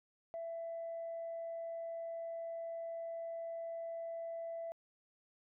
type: tone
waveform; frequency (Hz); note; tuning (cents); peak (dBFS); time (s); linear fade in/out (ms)
sine; 666; E5; +18; -39; 0.34-4.72; 0
effects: tanh soft clip ceiling -36 dBFS